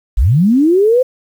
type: linear sweep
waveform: sine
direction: up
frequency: 38.89 to 523.3 Hz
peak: -7 dBFS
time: 0.17-1.03 s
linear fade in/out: 10 ms
effects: 7-bit